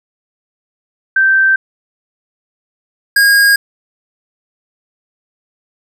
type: tone pair in turn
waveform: sine / square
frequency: 1559 / 1630 Hz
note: G6 / G#6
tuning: -10 / -33 cents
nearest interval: minor second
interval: 77 cents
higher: second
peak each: -7 dBFS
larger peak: neither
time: 1.16-1.56 / 3.16-3.56 s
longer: neither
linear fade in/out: 5 ms
effects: none